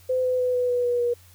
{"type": "tone with pitch steps", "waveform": "sine", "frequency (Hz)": [511, 505.7, 500.5, 495.3, 490.2, 485.1, 480.1], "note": ["C5", "B4", "B4", "B4", "B4", "B4", "B4"], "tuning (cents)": [-41, 41, 23, 5, -13, -31, -49], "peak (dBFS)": -20, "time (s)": [0.09, 1.14], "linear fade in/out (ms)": 10, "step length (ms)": 150, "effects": ["added 89 Hz sine -51 dBFS peak until 1.34 s", "white hiss -55 dBFS RMS until 1.34 s"]}